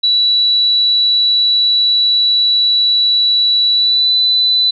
sine tone with pitch glide, 3936 to 3993 Hz, B7 to B7, -7 to +18 cents, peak -9 dBFS, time 0.03-4.71 s, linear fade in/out 10 ms, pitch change +25 cents, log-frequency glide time 3.72-4.14 s, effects none

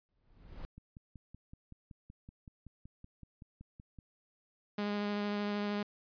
brown noise with exponential growth, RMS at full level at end -41 dBFS, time 0.09-0.65 s, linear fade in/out 0 ms, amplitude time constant 120 ms
click train, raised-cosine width 5 ms, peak -38 dBFS, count 18, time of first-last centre 0.78-3.988 s, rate 5.3 Hz
sawtooth tone with vibrato, 205.8 Hz, G#3, 16 cents flat, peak -29 dBFS, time 4.78-5.83 s, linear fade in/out 5 ms, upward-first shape sine, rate 13 Hz, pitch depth 10 cents each way
effects resampled to 11025 Hz

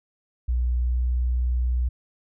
sine tone with pitch glide, 60.9 to 61.5 Hz, B1 to B1, -24 to -7 cents, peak -20 dBFS, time 0.48-1.89 s, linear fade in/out 10 ms, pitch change +17 cents, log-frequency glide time 0.79-0.97 s, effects none

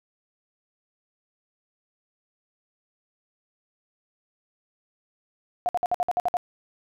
sine tone bursts, 714 Hz, F5, 38 cents sharp, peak -20 dBFS, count 9, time 5.66-6.369 s, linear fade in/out 0 ms, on 29 ms, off 56 ms, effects none

